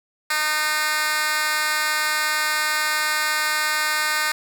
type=tone with high-pass filter; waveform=10% pulse; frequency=305.7 Hz; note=D#4; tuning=30 cents flat; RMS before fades=-22 dBFS; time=0.3-4.32 s; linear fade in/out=5 ms; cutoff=1600 Hz; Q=1; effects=none